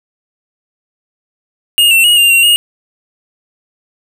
square tone with pitch steps, 2847 / 2701 / 2886 / 2796 / 2749 / 2859 Hz, F7 / E7 / F#7 / F7 / F7 / F7, +33 / +42 / -44 / +1 / -28 / +40 cents, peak -6 dBFS, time 1.78-2.56 s, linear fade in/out 0 ms, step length 130 ms, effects 8-bit

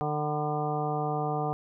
harmonic tone with a mistuned harmonic, 150 Hz, D3, 37 cents sharp, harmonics 1 / 2 / 3 / 4 / 5 / 6 / 7 / 8, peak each -32 / -38 / -34 / -40 / -31 / -43 / -40 / -39 dBFS, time 0.01-1.53 s, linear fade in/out 0 ms, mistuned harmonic 7, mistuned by -62 cents, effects none

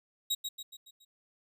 sawtooth tone with echo, 3811 Hz, A#7, 38 cents sharp, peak -25 dBFS, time 0.3-0.35 s, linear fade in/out 10 ms, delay 140 ms, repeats 5, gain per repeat -6 dB, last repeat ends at 1.05 s, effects none

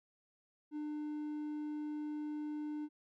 triangle tone, 300 Hz, D4, 37 cents sharp, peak -36 dBFS, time 0.71-2.89 s, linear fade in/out 50 ms, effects none

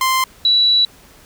sawtooth / sine tone pair in turn, 1044 / 3933 Hz, C6 / B7, -4 / -8 cents, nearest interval octave + major seventh, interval 2296 cents, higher second, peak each -10 dBFS, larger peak neither, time 0.01-0.24 / 0.45-0.85 s, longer second, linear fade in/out 2 ms, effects pink hiss -46 dBFS RMS until 1.25 s

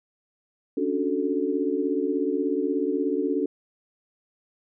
sine chord, D major seventh, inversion third, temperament equal, 277.2 / 293.7 / 370 / 440 Hz, C#4 / D4 / F#4 / A4, 0 / 0 / 0 / 0 cents, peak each -28 dBFS, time 0.77-3.46 s, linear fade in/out 5 ms, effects none

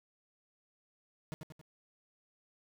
40% pulse tone with echo, 156.1 Hz, D#3, 6 cents sharp, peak -37 dBFS, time 1.32-1.34 s, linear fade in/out 0 ms, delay 91 ms, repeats 3, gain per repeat -5 dB, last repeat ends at 1.613 s, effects none

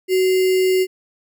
sine tone with sample-and-hold, 373.5 Hz, F#4, 16 cents sharp, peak -13 dBFS, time 0.08-0.87 s, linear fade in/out 50 ms, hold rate 2450 Hz, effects none

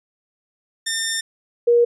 10% pulse / sine tone pair in turn, 1807 / 475 Hz, A6 / A#4, +46 / +33 cents, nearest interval octave + major seventh, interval 2313 cents, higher first, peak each -12 / -11 dBFS, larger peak second, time 0.86-1.21 / 1.67-1.85 s, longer first, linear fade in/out 10 ms, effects resampled to 24000 Hz

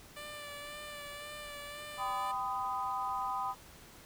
10% pulse tone with vibrato, 587.3 Hz, D5, in tune, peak -35 dBFS, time 0.16-2.32 s, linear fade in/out 10 ms, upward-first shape sine, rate 1.9 Hz, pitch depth 24 cents each way
sine chord, G augmented, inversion none, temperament equal with one note detuned, 784 / 1007.4 / 1244.5 Hz, G5 / B5 / D#6, 0 / +34 / 0 cents, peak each -38 / -36 / -38 dBFS, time 1.97-3.55 s, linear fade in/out 50 ms
effects pink hiss -55 dBFS RMS until 4.05 s

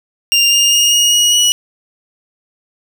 25% pulse tone with pitch steps, 2794 / 2820 / 2846 / 2873 / 2899 / 2926 Hz, F7 / F7 / F7 / F7 / F#7 / F#7, 0 / +16 / +32 / +48 / -36 / -20 cents, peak -5 dBFS, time 0.32-1.52 s, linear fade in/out 0 ms, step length 200 ms, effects none

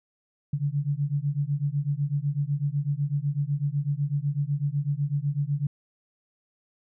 sine beating tone pair, 139.7 / 147.7 Hz, C#3 / D3, +14 / +10 cents, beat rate 8 Hz, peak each -27 / -27 dBFS, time 0.53-5.67 s, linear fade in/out 5 ms, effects none

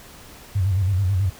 sine tone with vibrato, 95.3 Hz, G2, 48 cents flat, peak -17 dBFS, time 0.55-1.3 s, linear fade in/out 10 ms, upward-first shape square, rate 9.2 Hz, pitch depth 87 cents each way, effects pink hiss -44 dBFS RMS until 1.39 s

